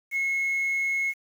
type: tone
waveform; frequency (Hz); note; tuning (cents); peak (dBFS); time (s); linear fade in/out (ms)
sine; 2175; C#7; -33; -22; 0.11-1.14; 50
effects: tanh soft clip ceiling -20 dBFS + 8-bit